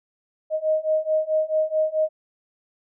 sine beating tone pair, 622.3 / 626.9 Hz, D#5 / D#5, 0 / +13 cents, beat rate 4.6 Hz, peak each -23 / -22 dBFS, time 0.5-2.09 s, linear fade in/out 50 ms, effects none

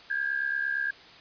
sine tone pair together, 1604 / 1672.7 Hz, G6 / G#6, +39 / +12 cents, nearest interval minor second, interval 73 cents, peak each -28 / -31 dBFS, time 0.1-0.91 s, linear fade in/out 5 ms, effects white hiss -50 dBFS RMS until 1.2 s + resampled to 11025 Hz

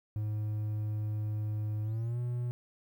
triangle tone with pitch glide, 106.5 to 121.63 Hz, G#2 to B2, +44 to -26 cents, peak -29 dBFS, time 0.16-2.51 s, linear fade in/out 0 ms, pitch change +230 cents, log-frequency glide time 1.83-2.19 s, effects 11-bit

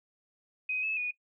sine tone with pitch steps, 2513 / 2598 / 2465 Hz, D#7 / E7 / D#7, +17 / -26 / -17 cents, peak -29 dBFS, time 0.69-1.11 s, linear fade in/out 5 ms, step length 140 ms, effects noise-tail reverb RT60 0.1 s tail -21 dB re dry

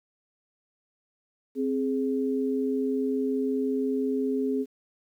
sine tone pair together, 263.1 / 417.6 Hz, C4 / G#4, +10 / +10 cents, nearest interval minor sixth, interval 800 cents, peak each -26 / -28 dBFS, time 1.55-4.66 s, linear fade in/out 50 ms, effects 10-bit

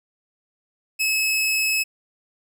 sawtooth tone, 2584 Hz, E7, 35 cents flat, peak -16 dBFS, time 0.99-1.84 s, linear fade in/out 20 ms, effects none

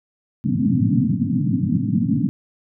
white band-pass noise, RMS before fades -19 dBFS, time 0.44-2.29 s, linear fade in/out 0 ms, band 100 to 280 Hz, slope 96 dB/octave, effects none

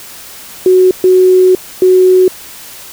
sine tone bursts at uneven times, 370 Hz, F#4, in tune, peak -3 dBFS, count 3, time 0.66-0.91 / 1.04-1.55 / 1.82-2.28 s, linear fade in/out 2 ms, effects white hiss -31 dBFS RMS until 2.92 s

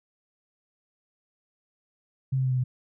sine tone with pitch steps, 132.8 / 131.12 / 129.47 / 127.83 / 126.22 Hz, C3 / C3 / C3 / C3 / B2, +26 / +4 / -18 / -40 / +38 cents, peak -22 dBFS, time 2.32-2.64 s, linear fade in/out 10 ms, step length 64 ms, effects none

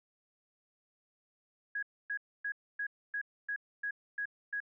sine tone bursts, 1660 Hz, G#6, 1 cent flat, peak -33 dBFS, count 9, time 1.75-4.603 s, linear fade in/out 5 ms, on 77 ms, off 270 ms, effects none

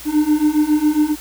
triangle beating tone pair, 298.1 / 305.4 Hz, D4 / D#4, +26 / -32 cents, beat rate 7.3 Hz, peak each -15 / -13 dBFS, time 0.05-1.16 s, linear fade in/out 50 ms, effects added 57 Hz sine -43 dBFS peak until 1.2 s + white hiss -36 dBFS RMS until 1.2 s

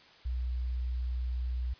sine tone, 61.74 Hz, B1, in tune, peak -30 dBFS, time 0.25-1.74 s, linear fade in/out 10 ms, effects white hiss -57 dBFS RMS until 1.79 s + resampled to 11025 Hz

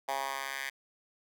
10% pulse tone with high-pass filter sweep, 136.3 Hz, C#3, 29 cents flat, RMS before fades -36 dBFS, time 0.08-0.7 s, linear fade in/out 10 ms, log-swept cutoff 790 to 1800 Hz, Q 2.6, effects none

